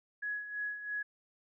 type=tone with tremolo; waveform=sine; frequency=1678 Hz; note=G#6; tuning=17 cents sharp; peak=-33 dBFS; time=0.22-1.03 s; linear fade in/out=10 ms; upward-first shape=sine; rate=3 Hz; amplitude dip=65%; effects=none